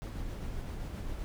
brown noise with tremolo, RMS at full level -37 dBFS, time 0.02-1.24 s, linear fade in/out 0 ms, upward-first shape sine, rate 7.6 Hz, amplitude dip 25%, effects none

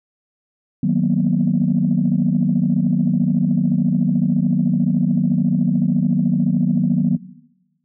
sine chord, B major seventh, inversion first, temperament equal, 155.56 / 185 / 233.1 / 246.9 Hz, D#3 / F#3 / A#3 / B3, 0 / 0 / 0 / 0 cents, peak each -20 / -17 / -20 / -21 dBFS, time 0.83-7.17 s, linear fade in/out 5 ms, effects noise-tail reverb RT60 1.0 s tail -19 dB re dry + tanh soft clip ceiling -6 dBFS

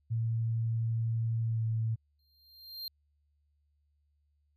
sine tone with pitch glide, 114 to 112.17 Hz, A#2 to A2, -38 to +34 cents, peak -28 dBFS, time 0.1-1.96 s, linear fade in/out 20 ms, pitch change -28 cents, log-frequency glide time 1.44-1.65 s
square tone with exponential growth, 4186 Hz, C8, in tune, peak -36 dBFS, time 2.19-2.88 s, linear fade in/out 2 ms, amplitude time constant 150 ms
effects added 73 Hz sine -70 dBFS peak until 4.56 s

